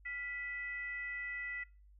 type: tone with frequency modulation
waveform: sine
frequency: 1975.5 Hz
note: B6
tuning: in tune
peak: -39 dBFS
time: 0.05-1.64 s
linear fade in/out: 10 ms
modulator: 574 Hz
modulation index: 0.45
effects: noise-tail reverb RT60 0.4 s tail -25 dB re dry + added 50 Hz sine -58 dBFS peak until 1.99 s